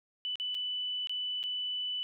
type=tone with dropouts; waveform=sine; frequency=2986 Hz; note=F#7; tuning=15 cents sharp; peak=-32 dBFS; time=0.25-2.03 s; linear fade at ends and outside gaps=0 ms; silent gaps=0.356-0.399 / 0.545-0.55 / 1.072-1.095 / 1.43-1.438 s; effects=none